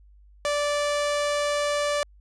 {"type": "tone", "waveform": "sawtooth", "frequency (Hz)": 584, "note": "D5", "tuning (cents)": -10, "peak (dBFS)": -19, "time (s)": [0.45, 2.03], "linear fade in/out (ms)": 0, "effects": ["added 50 Hz sine -50 dBFS peak until 2.2 s", "resampled to 22050 Hz"]}